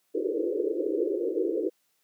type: band-pass noise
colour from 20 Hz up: pink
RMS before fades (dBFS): -28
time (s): 0.14-1.7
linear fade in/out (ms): 20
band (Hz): 310 to 520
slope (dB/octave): 96
effects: white hiss -72 dBFS RMS until 2.03 s + high-pass 150 Hz 12 dB/octave